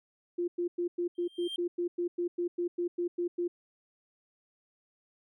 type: tone bursts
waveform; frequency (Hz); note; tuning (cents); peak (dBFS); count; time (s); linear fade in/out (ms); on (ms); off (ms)
sine; 349.2; F4; 0; -28; 16; 0.38-3.48; 10; 100; 100
type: tone with exponential growth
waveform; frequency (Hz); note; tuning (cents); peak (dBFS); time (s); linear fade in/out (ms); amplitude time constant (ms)
triangle; 3176; G7; +22; -31; 1.15-1.56; 2; 89
effects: none